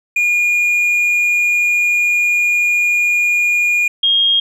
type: tone pair in turn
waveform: triangle / sine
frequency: 2431 / 3245 Hz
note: D#7 / G#7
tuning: -41 / -41 cents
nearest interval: perfect fourth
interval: 500 cents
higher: second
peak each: -10 dBFS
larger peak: neither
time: 0.16-3.88 / 4.03-4.4 s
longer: first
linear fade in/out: 5 ms
effects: none